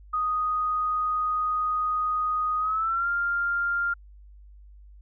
sine tone with pitch glide, 1244.5 to 1396.9 Hz, D#6 to F6, 0 to 0 cents, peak -23 dBFS, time 0.13-3.94 s, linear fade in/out 10 ms, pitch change +200 cents, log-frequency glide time 2.59-3.08 s, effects added 50 Hz sine -46 dBFS peak until 5.01 s

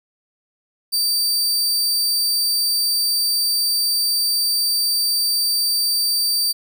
sawtooth tone, 4644 Hz, D8, 20 cents flat, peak -14 dBFS, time 0.92-6.53 s, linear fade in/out 20 ms, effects none

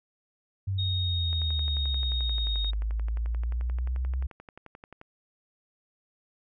sine linear two-way sweep, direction down then up, 98 to 51.91 to 65.5 Hz, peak -26 dBFS, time 0.67-4.27 s, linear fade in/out 10 ms, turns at 2.64 s
sine tone, 3729 Hz, A#7, in tune, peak -30 dBFS, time 0.78-2.71 s, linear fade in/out 10 ms
click train, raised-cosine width 0.5 ms, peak -30 dBFS, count 43, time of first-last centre 1.33-5.014 s, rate 11.4 Hz
effects none

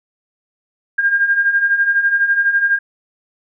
sine beating tone pair, 1601 / 1613 Hz, G6 / G6, +36 / +49 cents, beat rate 12 Hz, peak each -19 / -13 dBFS, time 0.98-2.79 s, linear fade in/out 10 ms, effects none

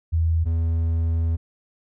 sine / triangle tone pair in turn, 82 / 82.33 Hz, E2 / E2, -9 / -2 cents, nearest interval unison, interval 7 cents, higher second, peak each -17 dBFS, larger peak neither, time 0.12-0.45 / 0.45-1.37 s, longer second, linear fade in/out 20 ms, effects none

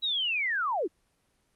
sine linear sweep, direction down, 3924 to 274.8 Hz, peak -26 dBFS, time 0.02-0.88 s, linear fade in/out 20 ms, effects pink hiss -71 dBFS RMS until 1.55 s + Opus 24 kbps

